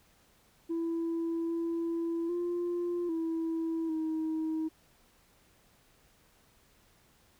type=tone with pitch steps; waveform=sine; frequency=332.3 / 334.5 / 348.9 / 327.2 / 317.3 Hz; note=E4 / E4 / F4 / E4 / D#4; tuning=+14 / +25 / -2 / -13 / +34 cents; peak=-28 dBFS; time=0.69-4.69 s; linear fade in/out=20 ms; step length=800 ms; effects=tanh soft clip ceiling -28 dBFS + pink hiss -65 dBFS RMS until 7.39 s